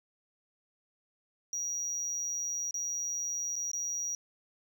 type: tone with dropouts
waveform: triangle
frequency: 5760 Hz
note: F#8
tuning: 47 cents flat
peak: -30 dBFS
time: 1.53-4.15 s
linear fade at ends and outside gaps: 1 ms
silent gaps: 2.709-2.742 / 3.557-3.563 / 3.715-3.733 s
effects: tanh soft clip ceiling -27 dBFS + 12-bit

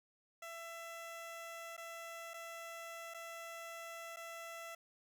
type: tone with dropouts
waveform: 15% pulse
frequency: 668 Hz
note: E5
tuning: 23 cents sharp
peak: -40 dBFS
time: 0.42-4.75 s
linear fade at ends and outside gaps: 5 ms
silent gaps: 1.767-1.777 / 2.336-2.34 / 3.139-3.144 / 4.162-4.168 s
effects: none

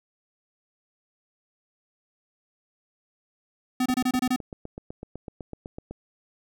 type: tone bursts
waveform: square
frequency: 253.2 Hz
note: B3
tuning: 43 cents sharp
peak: -22 dBFS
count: 7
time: 3.8-4.362 s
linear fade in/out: 5 ms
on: 58 ms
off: 26 ms
type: click train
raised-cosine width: 2 ms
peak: -23 dBFS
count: 17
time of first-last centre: 3.9-5.91 s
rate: 7.96 Hz
effects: none

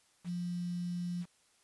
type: tone with quantisation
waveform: sine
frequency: 175.9 Hz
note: F3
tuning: 13 cents sharp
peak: -34 dBFS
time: 0.24-1.26 s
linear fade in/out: 50 ms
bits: 9
effects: white hiss -69 dBFS RMS until 1.63 s + resampled to 24000 Hz

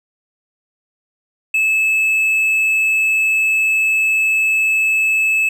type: tone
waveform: triangle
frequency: 2606 Hz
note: E7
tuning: 20 cents flat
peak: -11 dBFS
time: 1.54-5.49 s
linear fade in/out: 5 ms
effects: none

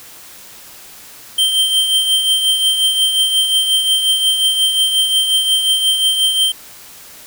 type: tone with tremolo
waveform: square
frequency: 3136 Hz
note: G7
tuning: in tune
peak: -10 dBFS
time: 1.38-6.52 s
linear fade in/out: 5 ms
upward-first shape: triangle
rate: 5.6 Hz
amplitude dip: 55%
effects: white hiss -38 dBFS RMS until 7.26 s

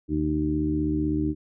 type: harmonic tone with a mistuned harmonic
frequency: 76 Hz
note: D#2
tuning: 40 cents flat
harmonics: 1 / 2 / 3 / 4 / 5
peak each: -30 / -31 / -35 / -24 / -34 dBFS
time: 0.08-1.35 s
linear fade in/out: 50 ms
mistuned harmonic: 1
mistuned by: -17 cents
effects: none

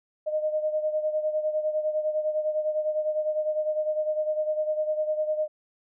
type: beating tone pair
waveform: sine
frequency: 613 / 622.9 Hz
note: D#5 / D#5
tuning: -26 / +2 cents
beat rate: 9.9 Hz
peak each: -25 / -31 dBFS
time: 0.26-5.48 s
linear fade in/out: 20 ms
effects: none

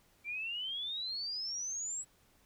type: exponential sweep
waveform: sine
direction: up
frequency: 2320 to 7902 Hz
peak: -36 dBFS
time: 0.24-2.05 s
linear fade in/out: 50 ms
effects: pink hiss -68 dBFS RMS until 2.45 s

